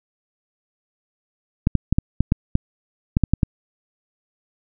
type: clicks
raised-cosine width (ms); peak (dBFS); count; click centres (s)
5; -3; 11; 1.671 / 1.753 / 1.926 / 1.985 / 2.206 / 2.321 / 2.554 / 3.169 / 3.237 / 3.336 / 3.432
effects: none